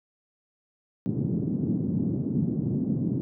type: band-pass noise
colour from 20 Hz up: white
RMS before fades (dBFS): -27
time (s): 1.06-3.21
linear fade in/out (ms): 0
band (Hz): 120 to 260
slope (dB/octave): 24
effects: none